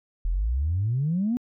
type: exponential sweep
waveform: sine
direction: up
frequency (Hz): 38.89 to 253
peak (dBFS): -21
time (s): 0.25-1.37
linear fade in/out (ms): 0
effects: tanh soft clip ceiling -17 dBFS